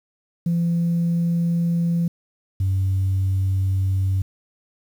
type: tone pair in turn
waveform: sine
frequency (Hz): 170.1 / 95.47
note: F3 / G2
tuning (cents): -45 / -45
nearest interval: minor seventh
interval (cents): 1000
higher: first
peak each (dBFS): -16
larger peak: neither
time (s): 0.46-2.08 / 2.6-4.22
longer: neither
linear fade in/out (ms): 5
effects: tanh soft clip ceiling -15 dBFS + 8-bit